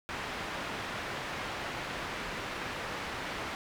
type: low-pass noise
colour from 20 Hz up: white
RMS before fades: -38 dBFS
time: 0.09-3.55 s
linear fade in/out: 0 ms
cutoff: 2100 Hz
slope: 12 dB/octave
effects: none